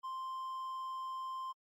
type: tone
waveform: triangle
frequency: 1046.5 Hz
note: C6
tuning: in tune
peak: -37 dBFS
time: 0.03-1.53 s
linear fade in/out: 20 ms
effects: AAC 64 kbps